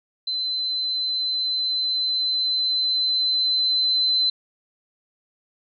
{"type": "tone with level ramp", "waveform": "sine", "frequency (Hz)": 4054, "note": "B7", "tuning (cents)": 45, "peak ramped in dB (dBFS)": [-23, -17], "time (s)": [0.27, 4.3], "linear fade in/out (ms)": 5, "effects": []}